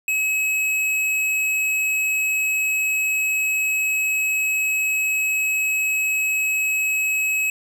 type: tone with hard clipping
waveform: sine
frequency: 2564 Hz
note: E7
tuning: 49 cents flat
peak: -20 dBFS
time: 0.08-7.5 s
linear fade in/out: 2 ms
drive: 14 dB
effects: none